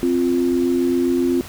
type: tone pair together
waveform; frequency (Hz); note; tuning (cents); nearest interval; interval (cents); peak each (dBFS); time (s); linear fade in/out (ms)
sine; 261.6 / 349.2; C4 / F4; 0 / 0; perfect fourth; 500; -18; 0.03-1.41; 0
effects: pink hiss -37 dBFS RMS until 1.48 s